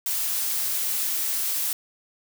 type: noise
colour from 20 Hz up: blue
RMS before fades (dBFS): -26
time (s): 0.06-1.73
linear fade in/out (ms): 2
effects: none